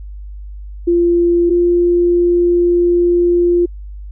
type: tone pair in turn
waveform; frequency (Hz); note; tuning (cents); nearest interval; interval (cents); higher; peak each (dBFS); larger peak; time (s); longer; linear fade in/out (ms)
sine; 345 / 348.8; F4 / F4; -21 / -2; unison; 19; second; -9; neither; 0.87-1.5 / 1.5-3.66; second; 10
effects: added 50 Hz sine -27 dBFS peak until 4.11 s